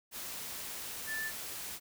sine tone in noise, 1760 Hz, A6, in tune, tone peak -35 dBFS, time 1.06-1.32 s, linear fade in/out 50 ms, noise white, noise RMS -42 dBFS, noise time 0.11-1.8 s, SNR +4 dB, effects none

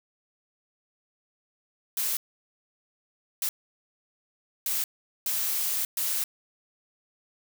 blue noise bursts at uneven times, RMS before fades -28 dBFS, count 5, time 1.97-2.17 / 3.42-3.49 / 4.66-4.84 / 5.26-5.85 / 5.97-6.24 s, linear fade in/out 2 ms, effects none

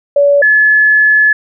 sine tone pair in turn, 570 / 1715.5 Hz, C#5 / A6, +48 / -44 cents, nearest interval octave + perfect fifth, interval 1908 cents, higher second, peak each -5 dBFS, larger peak neither, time 0.16-0.42 / 0.42-1.33 s, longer second, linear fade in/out 5 ms, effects none

